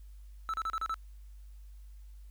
triangle tone bursts, 1316 Hz, E6, 3 cents flat, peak -29 dBFS, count 6, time 0.49-0.942 s, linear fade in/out 0 ms, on 47 ms, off 34 ms, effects added 50 Hz sine -47 dBFS peak until 2.3 s + white hiss -71 dBFS RMS until 2.3 s

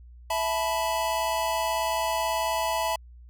square chord, E suspended fourth, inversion none, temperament equal with one note detuned, 659.3 / 869.4 / 987.8 Hz, E5 / A5 / B5, 0 / -21 / 0 cents, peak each -30 dBFS, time 0.3-2.96 s, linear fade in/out 5 ms, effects added 60 Hz sine -45 dBFS peak until 3.29 s

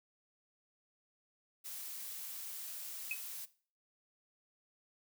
blue noise, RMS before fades -45 dBFS, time 1.64-3.46 s, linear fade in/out 20 ms
sine tone with exponential decay, 2547 Hz, D#7, 40 cents sharp, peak -31 dBFS, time 3.11-3.2 s, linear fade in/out 2 ms, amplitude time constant 18 ms
effects noise-tail reverb RT60 0.4 s tail -17 dB re dry

